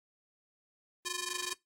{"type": "ring-modulated tone", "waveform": "5% pulse", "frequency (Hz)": 698.5, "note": "F5", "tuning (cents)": 0, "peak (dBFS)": -21, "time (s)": [1.05, 1.53], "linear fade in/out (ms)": 0, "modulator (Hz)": 337, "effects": ["noise-tail reverb RT60 0.2 s tail -23 dB re dry", "AAC 48 kbps"]}